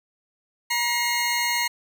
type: tone pair together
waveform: 20% pulse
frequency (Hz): 952.9 / 2142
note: A#5 / C7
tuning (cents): +38 / +40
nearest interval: octave + major second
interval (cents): 1402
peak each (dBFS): -20 / -19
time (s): 0.7-1.68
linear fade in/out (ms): 10
effects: none